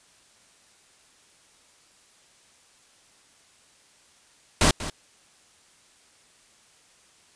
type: noise with echo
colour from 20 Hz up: pink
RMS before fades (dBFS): -18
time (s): 4.61-4.71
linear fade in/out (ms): 2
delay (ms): 190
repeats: 1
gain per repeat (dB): -14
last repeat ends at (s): 4.9
effects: white hiss -58 dBFS RMS until 7.35 s + resampled to 22050 Hz